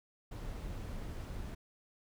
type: noise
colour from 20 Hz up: brown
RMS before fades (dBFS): -42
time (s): 0.31-1.55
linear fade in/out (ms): 10
effects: none